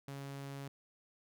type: tone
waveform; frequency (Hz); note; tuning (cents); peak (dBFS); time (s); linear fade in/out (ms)
sawtooth; 138.8; C#3; +3; -39; 0.08-0.68; 2
effects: none